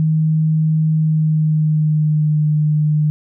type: tone with pitch glide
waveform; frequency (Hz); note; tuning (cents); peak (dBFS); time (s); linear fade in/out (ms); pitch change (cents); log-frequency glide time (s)
sine; 157.1 to 151.75; D#3 to D#3; +17 to -43; -12; 0-3.1; 0; -60; 0.95-2.43
effects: none